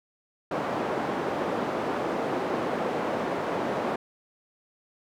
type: band-pass noise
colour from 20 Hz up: white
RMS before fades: -29 dBFS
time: 0.51-3.96 s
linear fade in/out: 5 ms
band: 210 to 730 Hz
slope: 12 dB/octave
effects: none